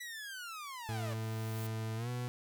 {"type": "linear sweep", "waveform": "sawtooth", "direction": "down", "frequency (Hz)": [1975.5, 547], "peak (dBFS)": -39, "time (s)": [0, 1.14], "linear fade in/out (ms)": 10}
{"type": "noise with exponential growth", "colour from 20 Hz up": "blue", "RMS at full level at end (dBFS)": -48, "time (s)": [0.56, 1.67], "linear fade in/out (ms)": 5, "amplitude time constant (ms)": 240}
{"type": "tone with pitch glide", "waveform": "40% pulse", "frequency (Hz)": [110.9, 123.05], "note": ["A2", "B2"], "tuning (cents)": [14, -6], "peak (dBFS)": -35, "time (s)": [0.89, 2.28], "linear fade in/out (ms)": 0, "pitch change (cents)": 180, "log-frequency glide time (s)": [1.96, 2.09]}
{"effects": []}